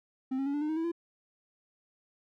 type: tone with pitch steps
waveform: triangle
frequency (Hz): 261.6 / 271.5 / 281.7 / 292.3 / 303.3 / 314.7 / 326.6 / 338.9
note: C4 / C#4 / C#4 / D4 / D#4 / D#4 / E4 / E4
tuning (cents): 0 / -36 / +28 / -8 / -44 / +20 / -16 / +48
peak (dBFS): -27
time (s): 0.31-0.918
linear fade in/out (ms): 10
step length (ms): 76
effects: none